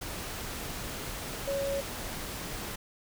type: tone in noise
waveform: sine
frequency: 554.4 Hz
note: C#5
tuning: in tune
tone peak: -29 dBFS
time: 1.47-1.81 s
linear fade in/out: 10 ms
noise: pink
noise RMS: -38 dBFS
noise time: 0.01-2.76 s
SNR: +6 dB
effects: none